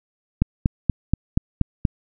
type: click train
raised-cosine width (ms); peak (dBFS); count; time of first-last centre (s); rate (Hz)
5; -4; 7; 0.42-1.852; 4.19
effects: none